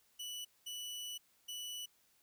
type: tone bursts at uneven times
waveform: sawtooth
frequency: 2960 Hz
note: F#7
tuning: in tune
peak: -39 dBFS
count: 3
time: 0.19-0.45 / 0.66-1.18 / 1.48-1.86 s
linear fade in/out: 10 ms
effects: white hiss -72 dBFS RMS until 2.22 s